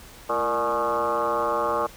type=tone with frequency modulation; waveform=sine; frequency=841 Hz; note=G#5; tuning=22 cents sharp; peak=-21 dBFS; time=0.29-1.87 s; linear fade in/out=10 ms; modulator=125 Hz; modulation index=3.5; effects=pink hiss -46 dBFS RMS until 1.96 s